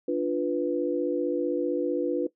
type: chord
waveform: sine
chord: B diminished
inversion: first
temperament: equal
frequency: 293.7 / 349.2 / 493.9 Hz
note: D4 / F4 / B4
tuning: 0 / 0 / 0 cents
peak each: -28 dBFS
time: 0.08-2.27 s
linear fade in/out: 5 ms
effects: noise-tail reverb RT60 0.1 s tail -17 dB re dry